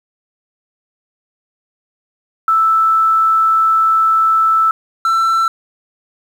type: tone pair in turn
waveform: sine / triangle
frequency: 1318.5 / 1337.7 Hz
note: E6 / E6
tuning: 0 / +25 cents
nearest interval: unison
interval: 25 cents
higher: second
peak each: -9 dBFS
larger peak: neither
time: 2.48-4.71 / 5.05-5.48 s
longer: first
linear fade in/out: 2 ms
effects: 7-bit